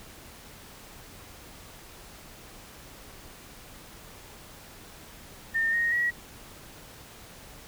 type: tone with pitch steps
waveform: sine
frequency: 1816 / 1866 / 1917.3 Hz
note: A#6 / A#6 / A#6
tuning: -46 / +1 / +48 cents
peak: -23 dBFS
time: 5.54-6.11 s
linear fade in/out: 20 ms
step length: 190 ms
effects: pink hiss -48 dBFS RMS until 7.67 s